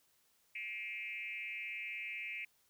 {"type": "tone with frequency modulation", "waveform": "sine", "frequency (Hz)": 2349, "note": "D7", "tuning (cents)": 0, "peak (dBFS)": -40, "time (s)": [0.55, 2.45], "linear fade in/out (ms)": 5, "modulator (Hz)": 214, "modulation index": 1.3, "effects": ["white hiss -73 dBFS RMS until 2.69 s"]}